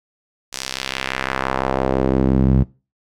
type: tone with band-pass filter sweep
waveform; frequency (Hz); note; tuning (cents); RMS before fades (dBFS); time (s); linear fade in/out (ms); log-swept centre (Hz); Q
sawtooth; 65.9; C2; +13; -19; 0.52-2.64; 20; 6500 to 140; 1.2
effects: noise-tail reverb RT60 0.3 s tail -21 dB re dry